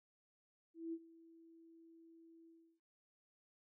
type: tone with ADSR envelope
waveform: sine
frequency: 329.6 Hz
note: E4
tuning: in tune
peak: -39 dBFS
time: 0.74-2.8 s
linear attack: 190 ms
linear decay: 54 ms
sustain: -21 dB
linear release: 330 ms
effects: noise-tail reverb RT60 0.3 s tail -18 dB re dry